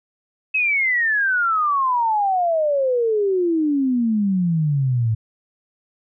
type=exponential sweep; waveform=sine; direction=down; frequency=2592 to 108.2 Hz; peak=-16 dBFS; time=0.54-5.15 s; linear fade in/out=10 ms; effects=none